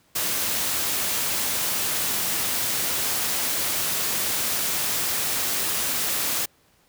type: noise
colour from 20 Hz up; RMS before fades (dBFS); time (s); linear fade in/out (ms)
white; -25; 0.15-6.46; 10
effects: pink hiss -61 dBFS RMS until 6.88 s + high-pass 60 Hz 12 dB/octave